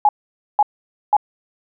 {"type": "tone bursts", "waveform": "sine", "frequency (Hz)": 837, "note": "G#5", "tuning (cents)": 13, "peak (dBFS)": -9, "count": 3, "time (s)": [0.05, 1.167], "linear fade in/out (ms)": 2, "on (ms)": 39, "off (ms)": 500, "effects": []}